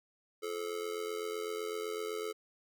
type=tone with amplitude modulation; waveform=square; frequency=432 Hz; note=A4; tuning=32 cents flat; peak=-33 dBFS; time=0.42-2.33 s; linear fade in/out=20 ms; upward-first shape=sine; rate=87.9 Hz; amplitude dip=80%; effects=none